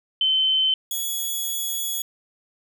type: tone pair in turn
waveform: sine / 5% pulse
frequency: 3072 / 3376 Hz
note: G7 / G#7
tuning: -36 / +28 cents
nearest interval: major second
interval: 164 cents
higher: second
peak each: -17 dBFS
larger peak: neither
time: 0.21-0.74 / 0.91-2.02 s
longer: second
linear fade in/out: 2 ms
effects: none